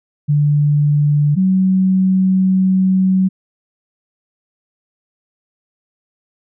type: tone pair in turn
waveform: sine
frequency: 146.83 / 188.1 Hz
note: D3 / F#3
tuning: 0 / +29 cents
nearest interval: major third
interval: 429 cents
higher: second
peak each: -10 dBFS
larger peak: neither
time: 0.28-1.36 / 1.36-3.29 s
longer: second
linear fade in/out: 20 ms
effects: none